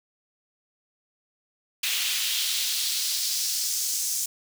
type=noise with high-pass filter sweep; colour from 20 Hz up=pink; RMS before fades=-27 dBFS; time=1.83-4.26 s; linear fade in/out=5 ms; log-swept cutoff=2800 to 6700 Hz; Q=1.9; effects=none